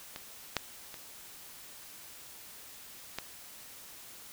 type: clicks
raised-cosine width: 0.2 ms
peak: -23 / -11 / -26 / -17 dBFS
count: 4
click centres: 0.161 / 0.567 / 0.942 / 3.186 s
effects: white hiss -50 dBFS RMS until 4.32 s